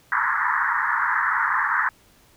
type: band-pass noise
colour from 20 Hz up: white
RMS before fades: -22 dBFS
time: 0.12-1.89 s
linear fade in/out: 2 ms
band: 880 to 1900 Hz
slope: 96 dB/octave
effects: pink hiss -56 dBFS RMS until 2.36 s